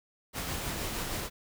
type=noise with tremolo; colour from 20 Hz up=pink; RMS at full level=-34 dBFS; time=0.33-1.3 s; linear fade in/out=50 ms; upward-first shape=sine; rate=6.4 Hz; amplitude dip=25%; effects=none